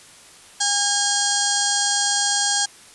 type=harmonic tone with a mistuned harmonic; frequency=812 Hz; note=G#5; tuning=39 cents flat; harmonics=1 / 2 / 4 / 5 / 6 / 7 / 8 / 9 / 10; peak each=-27 / -27 / -27 / -27 / -27 / -27 / -27 / -27 / -27 dBFS; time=0.6-2.66 s; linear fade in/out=10 ms; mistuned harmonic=5; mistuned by=+93 cents; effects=white hiss -46 dBFS RMS until 2.94 s + resampled to 24000 Hz